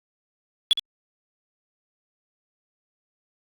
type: tone with echo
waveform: sine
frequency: 3392 Hz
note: G#7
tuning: 36 cents sharp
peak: -11 dBFS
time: 0.71-0.73 s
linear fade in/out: 0 ms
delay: 64 ms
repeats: 1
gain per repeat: -11 dB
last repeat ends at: 0.794 s
effects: tanh soft clip ceiling -13 dBFS + Opus 48 kbps